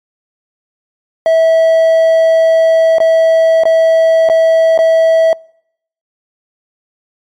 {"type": "tone with dropouts", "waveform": "triangle", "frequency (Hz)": 651, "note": "E5", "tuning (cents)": -22, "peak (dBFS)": -4, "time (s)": [1.26, 5.33], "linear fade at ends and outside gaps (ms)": 1, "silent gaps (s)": [[2.984, 3.002], [3.636, 3.654], [4.289, 4.298], [4.777, 4.789]], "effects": ["noise-tail reverb RT60 0.7 s tail -26 dB re dry", "MP3 96 kbps"]}